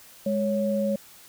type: tone pair together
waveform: sine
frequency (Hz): 207.2 / 554.4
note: G#3 / C#5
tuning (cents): -4 / 0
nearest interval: octave + perfect fourth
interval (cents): 1704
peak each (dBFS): -25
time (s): 0.26-0.96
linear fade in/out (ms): 5
effects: white hiss -50 dBFS RMS until 1.28 s